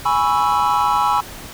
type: chord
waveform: triangle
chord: C# minor seventh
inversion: second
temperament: equal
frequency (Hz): 830.6 / 987.8 / 1108.7 / 1318.5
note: G#5 / B5 / C#6 / E6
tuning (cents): 0 / 0 / 0 / 0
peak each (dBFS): -17 / -17 / -20 / -19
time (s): 0.05-1.21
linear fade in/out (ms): 10
effects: pink hiss -35 dBFS RMS until 1.53 s